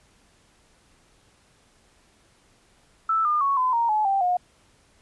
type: tone with pitch steps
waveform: sine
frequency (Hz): 1318.5 / 1209.1 / 1108.7 / 1016.7 / 932.3 / 854.9 / 784 / 718.9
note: E6 / D#6 / C#6 / B5 / A#5 / G#5 / G5 / F5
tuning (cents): 0 / -50 / 0 / +50 / 0 / +50 / 0 / +50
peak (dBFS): -19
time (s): 3.09-4.37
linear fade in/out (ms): 5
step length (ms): 160
effects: pink hiss -60 dBFS RMS until 5.01 s + resampled to 24000 Hz